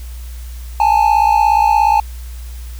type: tone pair together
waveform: triangle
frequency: 830.6 / 887.6 Hz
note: G#5 / A5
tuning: 0 / +15 cents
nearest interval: minor second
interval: 115 cents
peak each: -10 dBFS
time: 0.8-2 s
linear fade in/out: 2 ms
effects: added 60 Hz sine -26 dBFS peak until 2.79 s + white hiss -42 dBFS RMS until 2.79 s